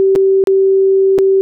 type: tone with dropouts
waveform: sine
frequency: 386.1 Hz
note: G4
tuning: 26 cents flat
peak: -7 dBFS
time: 0-1.41 s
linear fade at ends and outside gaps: 0 ms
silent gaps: 0.153-0.159 / 0.439-0.472 / 1.181-1.187 s
effects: none